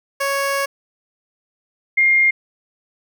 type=tone pair in turn; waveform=15% pulse / sine; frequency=554.4 / 2121 Hz; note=C#5 / C7; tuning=0 / +23 cents; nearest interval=octave + major seventh; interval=2323 cents; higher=second; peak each=-12 / -11 dBFS; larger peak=second; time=0.2-0.66 / 1.97-2.31 s; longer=first; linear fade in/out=10 ms; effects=none